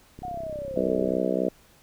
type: click train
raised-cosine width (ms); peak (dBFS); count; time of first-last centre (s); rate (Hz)
3; -28; 33; 0.19-1.172; 32.6
type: linear sweep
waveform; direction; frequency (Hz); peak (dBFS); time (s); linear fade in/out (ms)
sine; down; 740 to 381.8; -31; 0.23-1.08; 5
type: harmonic tone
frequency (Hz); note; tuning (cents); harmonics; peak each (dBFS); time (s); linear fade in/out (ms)
63.7; C2; -46; 3 / 4 / 5 / 6 / 7 / 8 / 9 / 10; -31 / -31 / -31 / -31 / -31 / -31 / -31 / -31; 0.76-1.49; 5
effects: pink hiss -57 dBFS RMS until 1.82 s